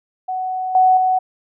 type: tone with level steps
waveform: sine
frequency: 745 Hz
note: F#5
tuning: 12 cents sharp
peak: -20 / -9 / -13 dBFS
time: 0.28-1.19 s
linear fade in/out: 10 ms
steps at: 0.75 / 0.97 s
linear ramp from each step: 2 ms
effects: none